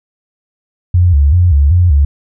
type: tone with vibrato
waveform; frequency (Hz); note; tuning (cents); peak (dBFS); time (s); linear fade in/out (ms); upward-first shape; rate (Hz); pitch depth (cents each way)
sine; 79.5; D#2; +38; -5; 0.94-2.05; 5; square; 2.6; 190
effects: none